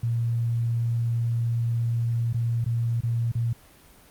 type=tone with dropouts; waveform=sine; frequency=117 Hz; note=A#2; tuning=7 cents sharp; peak=-22 dBFS; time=0.03-3.53 s; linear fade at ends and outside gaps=5 ms; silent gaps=2.329-2.343 / 2.644-2.661 / 3.007-3.034 / 3.318-3.351 s; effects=pink hiss -53 dBFS RMS until 4.1 s + Opus 32 kbps